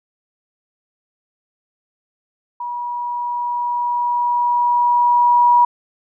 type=tone with level ramp; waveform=sine; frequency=965 Hz; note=B5; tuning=40 cents flat; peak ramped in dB=-23 to -8 dBFS; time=2.6-5.65 s; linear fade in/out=5 ms; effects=none